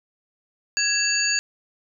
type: tone cluster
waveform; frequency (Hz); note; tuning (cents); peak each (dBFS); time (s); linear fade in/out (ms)
sine; 1663 / 2675 / 4592 / 6760; G#6 / E7 / D8 / G#8; +2 / +25 / -40 / +30; -25 / -27 / -23 / -26; 0.77-1.39; 0
effects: none